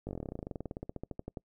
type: slowing click train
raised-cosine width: 2 ms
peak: -25 dBFS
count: 29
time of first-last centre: 0.07-1.372 s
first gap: 19 ms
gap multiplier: 1.06
effects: noise-tail reverb RT60 0.1 s tail -26 dB re dry

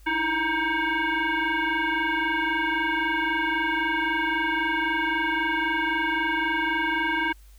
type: tone with frequency modulation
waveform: sine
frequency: 327.9 Hz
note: E4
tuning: 9 cents flat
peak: -22 dBFS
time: 0.06-7.33 s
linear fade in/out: 10 ms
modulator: 632 Hz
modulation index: 3.3
effects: added 50 Hz sine -47 dBFS peak until 7.58 s + white hiss -60 dBFS RMS until 7.58 s

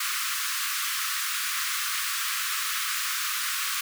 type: high-pass noise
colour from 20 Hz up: pink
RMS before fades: -29 dBFS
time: 0-3.81 s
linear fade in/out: 5 ms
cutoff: 1100 Hz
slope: 96 dB/octave
effects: none

